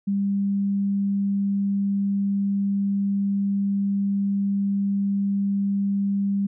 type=tone; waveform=sine; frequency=198.9 Hz; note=G3; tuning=25 cents sharp; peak=-20 dBFS; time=0.07-6.47 s; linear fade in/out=10 ms; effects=none